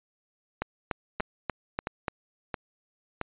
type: two click trains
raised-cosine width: 0.5 ms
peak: -15 / -13 dBFS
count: 4 / 6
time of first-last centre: 1.2-3.213 / 0.62-2.082 s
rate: 1.49 / 3.42 Hz
effects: resampled to 8000 Hz